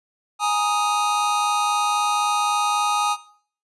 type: chord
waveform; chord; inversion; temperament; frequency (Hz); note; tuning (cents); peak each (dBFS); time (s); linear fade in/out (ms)
square; Ab suspended second; none; just; 830.6 / 934.4 / 1245.9; Ab5 / Bb5 / Eb6; 0 / +4 / +2; -23 / -29 / -23; 0.39-3.17; 50
effects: noise-tail reverb RT60 0.5 s tail -17 dB re dry + resampled to 24000 Hz